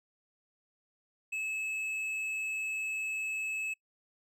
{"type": "tone with tanh clipping", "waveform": "sine", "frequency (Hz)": 2595, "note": "E7", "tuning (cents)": -28, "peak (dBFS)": -34, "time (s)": [1.32, 3.74], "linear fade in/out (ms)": 10, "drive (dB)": 7, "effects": ["noise-tail reverb RT60 0.1 s tail -24 dB re dry"]}